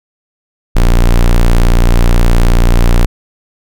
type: tone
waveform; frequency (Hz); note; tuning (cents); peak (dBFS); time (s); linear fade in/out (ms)
square; 29.4; A#0; +16; -5; 0.75-3.06; 10
effects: none